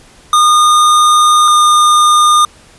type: tone pair in turn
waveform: square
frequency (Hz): 1221 / 1215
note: D#6 / D#6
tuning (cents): -33 / -42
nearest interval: unison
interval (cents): 9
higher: first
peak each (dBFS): -6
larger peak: neither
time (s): 0.33-1.48 / 1.48-2.45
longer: first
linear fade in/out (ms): 2
effects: pink hiss -42 dBFS RMS until 2.78 s + resampled to 24000 Hz